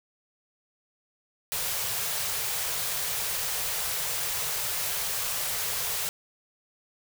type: band-stop noise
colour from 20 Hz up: white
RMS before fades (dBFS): -30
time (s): 1.52-6.09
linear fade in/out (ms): 0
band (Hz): 180 to 390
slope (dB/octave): 96
effects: none